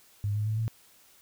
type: tone with pitch steps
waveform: sine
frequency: 102.5 / 105.63 / 108.85 / 112.17 Hz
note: G#2 / G#2 / A2 / A2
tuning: -22 / +30 / -18 / +34 cents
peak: -26 dBFS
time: 0.24-0.68 s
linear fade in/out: 0 ms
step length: 110 ms
effects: white hiss -59 dBFS RMS until 1.21 s